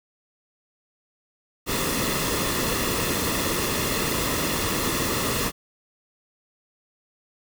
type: noise with comb filter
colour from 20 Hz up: pink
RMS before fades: -25 dBFS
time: 1.66-5.52 s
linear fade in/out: 50 ms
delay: 1.3 ms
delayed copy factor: -0.55
effects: none